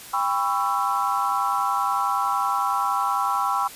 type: chord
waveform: sine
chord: C# half-diminished seventh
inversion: second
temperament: just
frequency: 798.3 / 997.9 / 1108.7 / 1330.5 Hz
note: G5 / B5 / C#6 / E6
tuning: +31 / +18 / 0 / +16 cents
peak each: -26 dBFS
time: 0.13-3.68 s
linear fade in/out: 10 ms
effects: white hiss -41 dBFS RMS until 3.75 s + resampled to 32000 Hz

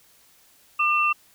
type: tone pair together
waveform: sine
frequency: 1200.9 / 2696 Hz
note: D6 / E7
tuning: +38 / +38 cents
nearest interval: octave + major second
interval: 1400 cents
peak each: -21 dBFS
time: 0.79-1.13 s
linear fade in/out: 10 ms
effects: white hiss -57 dBFS RMS until 1.34 s

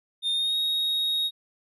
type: tone with pitch glide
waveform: triangle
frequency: 3647 to 3758 Hz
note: A#7 to A#7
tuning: -39 to +13 cents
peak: -22 dBFS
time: 0.22-1.31 s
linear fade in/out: 50 ms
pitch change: +52 cents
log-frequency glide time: 0.32-0.56 s
effects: none

